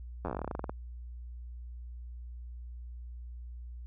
slowing click train, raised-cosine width 1 ms, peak -21 dBFS, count 18, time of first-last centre 0.25-0.695 s, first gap 10 ms, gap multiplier 1.11, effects added 60 Hz sine -41 dBFS peak until 3.86 s

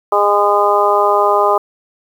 harmonic tone, 204.6 Hz, G#3, 26 cents flat, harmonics 2 / 3 / 4 / 5 / 6, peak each -16 / -16 / -16 / -16 / -16 dBFS, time 0.12-1.58 s, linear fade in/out 5 ms, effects 7-bit

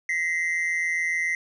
triangle tone pair together, 1900 / 2067 Hz, A#6 / C7, +33 / -22 cents, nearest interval minor second, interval 145 cents, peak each -26 / -23 dBFS, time 0.09-1.35 s, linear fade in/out 2 ms, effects resampled to 24000 Hz

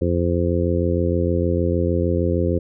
harmonic tone, 86.5 Hz, F2, 16 cents flat, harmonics 1 / 2 / 3 / 4 / 5 / 6, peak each -21 / -25 / -26 / -24 / -26 / -25 dBFS, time 0.01-2.59 s, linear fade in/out 10 ms, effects none

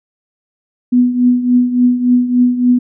sine tone with tremolo, 246.9 Hz, B3, in tune, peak -5 dBFS, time 0.92-2.79 s, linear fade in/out 10 ms, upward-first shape triangle, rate 3.5 Hz, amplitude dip 75%, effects none

